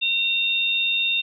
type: tone pair together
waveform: sine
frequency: 2736 / 3652 Hz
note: F7 / A#7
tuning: -36 / -36 cents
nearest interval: perfect fourth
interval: 500 cents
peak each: -22 dBFS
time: 0.01-1.22 s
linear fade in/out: 20 ms
effects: none